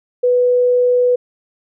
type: tone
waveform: sine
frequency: 493.9 Hz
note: B4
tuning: in tune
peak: -10 dBFS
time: 0.23-1.16 s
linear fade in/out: 10 ms
effects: none